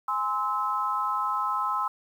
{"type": "chord", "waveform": "sine", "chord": "Ab augmented", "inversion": "none", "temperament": "just", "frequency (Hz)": [830.6, 1038.3, 1297.8], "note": ["Ab5", "C6", "E6"], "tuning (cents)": [0, -14, -27], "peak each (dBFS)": [-33, -28, -28], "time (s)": [0.08, 1.88], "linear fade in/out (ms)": 5, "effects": ["9-bit"]}